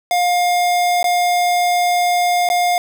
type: tone with dropouts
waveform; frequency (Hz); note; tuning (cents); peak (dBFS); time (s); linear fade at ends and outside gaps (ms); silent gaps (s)
square; 709; F5; +26; -14; 0.11-2.78; 1; 1.029-1.042 / 2.489-2.5
effects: none